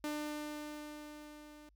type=tone with level ramp; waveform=sawtooth; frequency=299.3 Hz; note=D4; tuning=33 cents sharp; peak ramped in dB=-32 to -50 dBFS; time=0.04-1.69 s; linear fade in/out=2 ms; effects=added 50 Hz sine -65 dBFS peak until 1.75 s